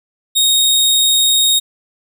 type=tone; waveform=sawtooth; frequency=3733 Hz; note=A#7; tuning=2 cents sharp; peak=-7 dBFS; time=0.35-1.6 s; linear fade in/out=20 ms; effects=none